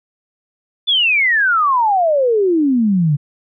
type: exponential sweep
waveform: sine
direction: down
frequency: 3532 to 139 Hz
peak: -11 dBFS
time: 0.87-3.17 s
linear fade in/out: 20 ms
effects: none